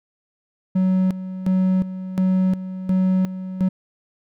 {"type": "tone with tremolo", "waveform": "triangle", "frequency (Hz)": 186.7, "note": "F#3", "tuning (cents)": 16, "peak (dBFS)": -13, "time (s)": [0.75, 3.69], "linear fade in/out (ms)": 10, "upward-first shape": "square", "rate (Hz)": 1.4, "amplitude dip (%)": 75, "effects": []}